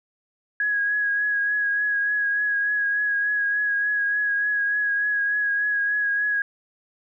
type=tone with vibrato; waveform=sine; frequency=1661.2 Hz; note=G#6; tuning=in tune; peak=-20 dBFS; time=0.6-6.42 s; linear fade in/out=2 ms; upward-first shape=triangle; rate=3.4 Hz; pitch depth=29 cents each way; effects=none